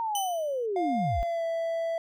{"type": "linear sweep", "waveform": "sine", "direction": "down", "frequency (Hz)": [932.3, 33.75], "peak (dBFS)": -27, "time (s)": [0, 1.23], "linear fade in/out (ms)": 0}
{"type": "tone with exponential decay", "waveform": "15% pulse", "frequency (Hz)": 3013, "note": "F#7", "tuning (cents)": 31, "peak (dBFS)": -21, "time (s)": [0.15, 0.66], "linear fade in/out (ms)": 2, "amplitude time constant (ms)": 110}
{"type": "tone with pitch glide", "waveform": "triangle", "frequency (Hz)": [706, 662.5], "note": ["F5", "E5"], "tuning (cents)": [19, 9], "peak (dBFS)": -25, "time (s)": [0.76, 1.98], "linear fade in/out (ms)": 2, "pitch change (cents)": -110, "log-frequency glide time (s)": [1.05, 1.44]}
{"effects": []}